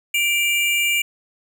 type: tone pair together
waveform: square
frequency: 2349 / 2836 Hz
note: D7 / F7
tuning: 0 / +26 cents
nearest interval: minor third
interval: 326 cents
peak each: -19 / -23 dBFS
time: 0.14-1.02 s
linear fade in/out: 5 ms
effects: none